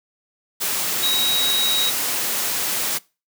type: tone in noise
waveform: sine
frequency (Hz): 3820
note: A#7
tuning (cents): +42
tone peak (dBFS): -18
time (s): 1.02-1.91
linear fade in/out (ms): 20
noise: white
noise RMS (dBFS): -23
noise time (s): 0.6-2.99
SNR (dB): +2
effects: noise-tail reverb RT60 0.3 s tail -23 dB re dry + high-pass 150 Hz 12 dB/octave